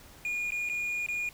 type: tone with dropouts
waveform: triangle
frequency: 2435 Hz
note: D#7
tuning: 38 cents flat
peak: -28 dBFS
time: 0.25-1.29 s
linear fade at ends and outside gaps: 1 ms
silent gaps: 0.506-0.52 / 0.69-0.697 / 1.063-1.086 s
effects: pink hiss -53 dBFS RMS until 1.33 s